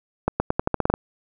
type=accelerating click train; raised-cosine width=1 ms; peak=-5 dBFS; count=10; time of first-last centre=0.28-0.939 s; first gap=120 ms; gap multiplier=0.87; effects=none